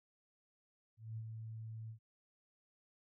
sine tone with ADSR envelope, 111.3 Hz, A2, 20 cents sharp, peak -40 dBFS, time 0.97-1.99 s, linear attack 200 ms, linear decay 60 ms, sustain -4 dB, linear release 94 ms, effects none

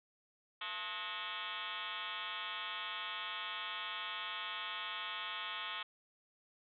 sine tone with frequency modulation, 2239 Hz, C#7, 17 cents sharp, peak -39 dBFS, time 0.61-5.83 s, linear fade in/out 5 ms, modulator 195 Hz, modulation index 6.7, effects none

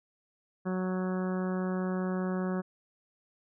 harmonic tone, 185 Hz, F#3, in tune, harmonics 1 / 2 / 3 / 4 / 5 / 6 / 7 / 8 / 9, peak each -30 / -36 / -40 / -45 / -48 / -45 / -47 / -48 / -49 dBFS, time 0.65-2.62 s, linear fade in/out 20 ms, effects none

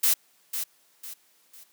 blue noise with echo, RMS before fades -21 dBFS, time 0.03-0.14 s, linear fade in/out 10 ms, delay 500 ms, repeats 3, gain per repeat -9 dB, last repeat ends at 1.64 s, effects white hiss -63 dBFS RMS until 1.72 s + high-pass 200 Hz 12 dB/octave

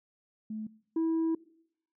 sine tone pair in turn, 216.6 / 325.8 Hz, A3 / E4, -27 / -20 cents, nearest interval perfect fifth, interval 707 cents, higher second, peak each -34 / -23 dBFS, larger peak second, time 0.5-0.67 / 0.96-1.35 s, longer second, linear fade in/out 5 ms, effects noise-tail reverb RT60 0.7 s tail -22 dB re dry + tanh soft clip ceiling -25 dBFS

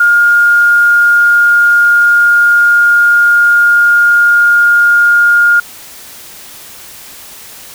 sine tone, 1417 Hz, F6, 25 cents sharp, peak -4 dBFS, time 0-5.6 s, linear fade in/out 5 ms, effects white hiss -32 dBFS RMS until 7.74 s

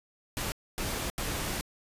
pink noise bursts at uneven times, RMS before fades -33 dBFS, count 3, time 0.37-0.52 / 0.78-1.1 / 1.18-1.61 s, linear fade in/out 0 ms, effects resampled to 32000 Hz

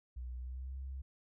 sine tone with pitch glide, 61.74 to 66.55 Hz, B1 to C2, 0 to +30 cents, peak -40 dBFS, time 0.16-1.02 s, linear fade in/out 10 ms, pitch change +130 cents, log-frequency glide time 0.37-0.77 s, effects none

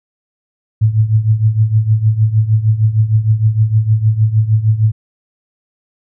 sine tone with tremolo, 109.3 Hz, A2, 11 cents flat, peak -5 dBFS, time 0.81-4.92 s, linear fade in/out 10 ms, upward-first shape triangle, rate 6.5 Hz, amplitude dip 85%, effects none

